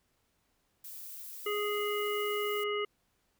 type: noise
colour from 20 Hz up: violet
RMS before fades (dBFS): -45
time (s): 0.84-2.64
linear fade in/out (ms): 5
type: harmonic tone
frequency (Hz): 415.3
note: G#4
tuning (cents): 0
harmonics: 1 / 3 / 5 / 7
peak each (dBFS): -32 / -37 / -39 / -40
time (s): 1.46-2.85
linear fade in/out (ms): 5
effects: pink hiss -75 dBFS RMS until 3.39 s